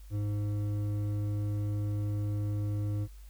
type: tone with hard clipping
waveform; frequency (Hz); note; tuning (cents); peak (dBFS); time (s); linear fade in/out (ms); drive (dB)
triangle; 103.5; G#2; -5; -31; 0.1-3.08; 50; 12
effects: added 50 Hz sine -46 dBFS peak until 3.29 s + white hiss -63 dBFS RMS until 3.29 s